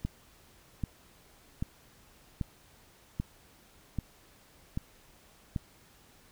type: click train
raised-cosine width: 5 ms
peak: -19 dBFS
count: 8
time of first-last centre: 0.05-5.562 s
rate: 1.27 Hz
effects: pink hiss -60 dBFS RMS until 6.31 s

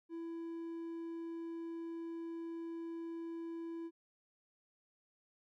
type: tone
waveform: triangle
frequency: 332.7 Hz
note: E4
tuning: 16 cents sharp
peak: -39 dBFS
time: 0.09-3.91 s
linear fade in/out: 50 ms
effects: none

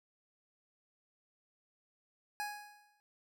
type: tone with exponential decay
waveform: 25% pulse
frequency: 830.6 Hz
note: G#5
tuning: in tune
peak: -31 dBFS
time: 2.4-3 s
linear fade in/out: 0 ms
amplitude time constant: 130 ms
effects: none

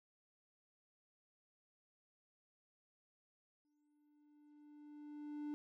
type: tone with exponential growth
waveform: triangle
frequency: 296.1 Hz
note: D4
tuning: 14 cents sharp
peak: -38 dBFS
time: 3.65-5.54 s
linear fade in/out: 0 ms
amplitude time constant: 410 ms
effects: none

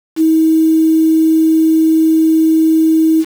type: tone with quantisation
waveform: sine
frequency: 319.7 Hz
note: D#4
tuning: 47 cents sharp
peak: -7 dBFS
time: 0.16-3.25 s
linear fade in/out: 50 ms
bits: 5
effects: none

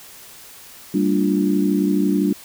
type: chord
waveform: sine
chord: G minor seventh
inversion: none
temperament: equal with one note detuned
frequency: 196 / 228 / 293.7 / 349.2 Hz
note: G3 / Bb3 / D4 / F4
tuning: 0 / -38 / 0 / 0 cents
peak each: -19 / -25 / -19 / -24 dBFS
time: 0.94-2.33 s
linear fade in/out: 5 ms
effects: white hiss -42 dBFS RMS until 2.44 s

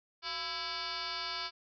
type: tone with frequency modulation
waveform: sine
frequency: 2923 Hz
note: F#7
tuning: 22 cents flat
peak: -35 dBFS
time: 0.22-1.51 s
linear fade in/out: 50 ms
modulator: 319 Hz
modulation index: 6.6
effects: none

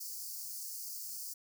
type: high-pass noise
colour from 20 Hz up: white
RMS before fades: -43 dBFS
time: 0-1.34 s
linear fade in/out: 10 ms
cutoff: 4500 Hz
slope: 96 dB/octave
effects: none

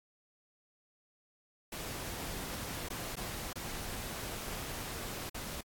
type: noise with dropouts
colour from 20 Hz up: pink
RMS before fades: -41 dBFS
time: 1.72-5.61 s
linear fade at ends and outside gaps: 5 ms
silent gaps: 2.887-2.901 / 3.157-3.167 / 3.531-3.556 / 5.296-5.344 s
effects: AAC 64 kbps

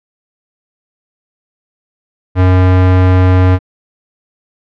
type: tone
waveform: square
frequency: 92.1 Hz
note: F#2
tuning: 7 cents flat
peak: -6 dBFS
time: 2.35-3.59 s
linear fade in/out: 50 ms
effects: low-pass 2000 Hz 12 dB/octave

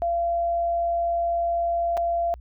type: tone with dropouts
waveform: sine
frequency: 684 Hz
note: F5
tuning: 36 cents flat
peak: -21 dBFS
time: 0.02-2.34 s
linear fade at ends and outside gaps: 0 ms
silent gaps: 1.97-1.975 s
effects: added 60 Hz sine -40 dBFS peak until 2.4 s

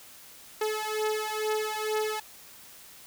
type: beating tone pair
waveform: sawtooth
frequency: 429.3 / 431.5 Hz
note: A4 / A4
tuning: -43 / -34 cents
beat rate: 2.2 Hz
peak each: -27 dBFS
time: 0.61-2.2 s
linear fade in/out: 5 ms
effects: white hiss -50 dBFS RMS until 3.06 s

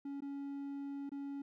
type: tone with dropouts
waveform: triangle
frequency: 280 Hz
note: C#4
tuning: 18 cents sharp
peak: -38 dBFS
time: 0.05-1.42 s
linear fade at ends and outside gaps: 5 ms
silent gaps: 0.206-0.22 / 1.094-1.117 s
effects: none

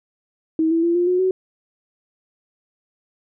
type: tone with pitch steps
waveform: sine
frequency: 320 / 330.1 / 340.6 / 351.4 / 362.5 / 374 Hz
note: D#4 / E4 / F4 / F4 / F#4 / F#4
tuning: +49 / +2 / -43 / +11 / -35 / +19 cents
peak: -15 dBFS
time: 0.59-1.31 s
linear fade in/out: 2 ms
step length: 120 ms
effects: none

